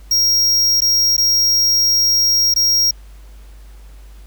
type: tone with dropouts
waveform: square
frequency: 5600 Hz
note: F8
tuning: 4 cents sharp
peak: -12 dBFS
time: 0.11-2.91 s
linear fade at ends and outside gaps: 5 ms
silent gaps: 0.806-0.818 / 1.167-1.179 / 2.54-2.561 s
effects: added 50 Hz sine -36 dBFS peak until 4.26 s + pink hiss -51 dBFS RMS until 4.26 s